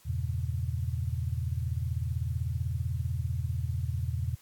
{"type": "chord", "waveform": "sine", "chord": "E diminished seventh", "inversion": "none", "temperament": "equal with one note detuned", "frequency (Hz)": [82.41, 98, 118.3, 138.59], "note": ["E2", "G2", "Bb2", "Db3"], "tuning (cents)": [0, 0, 26, 0], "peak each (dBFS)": [-32, -37, -33, -38], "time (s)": [0.05, 4.36], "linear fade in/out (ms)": 20, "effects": ["white hiss -60 dBFS RMS until 4.41 s", "AAC 64 kbps"]}